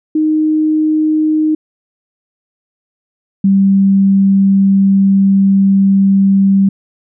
sine tone pair in turn, 310.1 / 195.35 Hz, D#4 / G3, -6 / -6 cents, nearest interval minor sixth, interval 800 cents, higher first, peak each -9 / -6 dBFS, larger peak second, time 0.15-1.55 / 3.44-6.69 s, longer second, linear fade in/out 5 ms, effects none

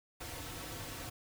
pink noise with comb filter, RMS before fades -44 dBFS, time 0.2-1.1 s, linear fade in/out 10 ms, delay 4.9 ms, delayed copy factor -0.7, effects none

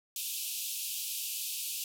white band-pass noise, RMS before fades -37 dBFS, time 0.16-1.84 s, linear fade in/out 2 ms, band 2500 to 16000 Hz, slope 96 dB/octave, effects none

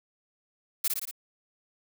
blue noise with echo, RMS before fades -26 dBFS, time 0.84-0.88 s, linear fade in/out 5 ms, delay 58 ms, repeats 4, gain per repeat -3 dB, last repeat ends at 1.112 s, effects none

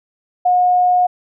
sine tone, 722 Hz, F#5, 43 cents flat, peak -10 dBFS, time 0.45-1.07 s, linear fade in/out 10 ms, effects none

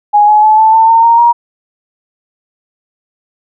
sine tone with pitch steps, 830.6 / 846.1 / 861.9 / 878 / 894.3 / 911 / 928 / 945.3 Hz, G#5 / G#5 / A5 / A5 / A5 / A#5 / A#5 / A#5, 0 / +32 / -36 / -4 / +28 / -40 / -8 / +24 cents, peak -3 dBFS, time 0.13-1.33 s, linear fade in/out 20 ms, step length 150 ms, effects none

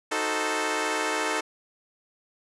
10% pulse chord, D# diminished seventh, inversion none, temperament equal, 311.1 / 370 / 440 / 523.3 Hz, D#4 / F#4 / A4 / C5, 0 / 0 / 0 / 0 cents, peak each -22 / -26 / -20 / -26 dBFS, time 0.11-1.41 s, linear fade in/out 10 ms, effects resampled to 24000 Hz

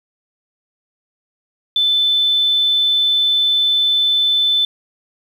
sine tone, 3520 Hz, A7, in tune, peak -12 dBFS, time 1.76-4.65 s, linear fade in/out 2 ms, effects 7-bit

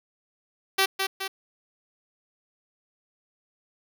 5% pulse tone with echo, 386.2 Hz, G4, 26 cents flat, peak -8 dBFS, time 0.78-0.86 s, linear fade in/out 10 ms, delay 210 ms, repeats 2, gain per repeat -5 dB, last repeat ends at 1.28 s, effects none

